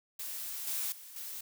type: noise with level steps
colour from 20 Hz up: blue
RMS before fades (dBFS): -40 / -35 / -50 / -42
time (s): 0.19-1.41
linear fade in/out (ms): 5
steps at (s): 0.67 / 0.92 / 1.16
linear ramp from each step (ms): 2
effects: none